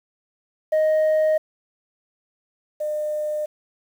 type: tone pair in turn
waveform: sine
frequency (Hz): 623 / 604.6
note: D#5 / D#5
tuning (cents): +2 / -50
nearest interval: minor second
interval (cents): 52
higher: first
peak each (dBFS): -13 / -22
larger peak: first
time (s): 0.72-1.38 / 2.8-3.46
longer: neither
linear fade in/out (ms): 10
effects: tanh soft clip ceiling -15 dBFS + 8-bit